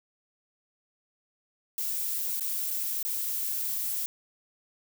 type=noise with dropouts; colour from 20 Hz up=violet; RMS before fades=-31 dBFS; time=1.78-4.06 s; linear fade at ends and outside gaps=0 ms; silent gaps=2.396-2.408 / 2.705-2.709 / 3.028-3.05 s; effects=none